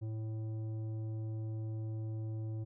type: tone with tanh clipping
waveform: triangle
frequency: 110 Hz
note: A2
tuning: in tune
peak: -38 dBFS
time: 0.01-2.65 s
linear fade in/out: 20 ms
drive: 14 dB
effects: none